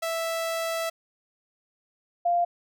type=tone pair in turn; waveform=sawtooth / sine; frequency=659 / 696.2 Hz; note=E5 / F5; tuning=-1 / -6 cents; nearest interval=minor second; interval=95 cents; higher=second; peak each=-23 / -20 dBFS; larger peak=second; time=0.02-0.9 / 2.25-2.45 s; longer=first; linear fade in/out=10 ms; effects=none